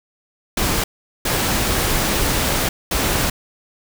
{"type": "noise bursts at uneven times", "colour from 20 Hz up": "pink", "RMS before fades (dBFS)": -19, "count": 3, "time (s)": [[0.57, 0.84], [1.25, 2.69], [2.91, 3.3]], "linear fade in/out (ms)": 5, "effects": []}